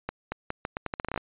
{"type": "accelerating click train", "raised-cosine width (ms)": 0.5, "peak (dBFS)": -15, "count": 14, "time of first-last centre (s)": [0.09, 1.177], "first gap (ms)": 230, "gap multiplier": 0.8, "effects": ["resampled to 8000 Hz"]}